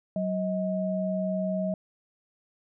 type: tone pair together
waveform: sine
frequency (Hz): 187.89 / 632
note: F#3 / D#5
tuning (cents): +27 / +27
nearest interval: octave + major sixth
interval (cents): 2100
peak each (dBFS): -28 / -29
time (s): 0.16-1.74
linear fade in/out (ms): 2
effects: none